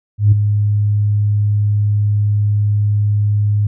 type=tone with ADSR envelope; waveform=sine; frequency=103.83 Hz; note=G#2; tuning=in tune; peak=-3 dBFS; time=0.18-3.67 s; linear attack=140 ms; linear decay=12 ms; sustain=-8 dB; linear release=4 ms; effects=tanh soft clip ceiling -1 dBFS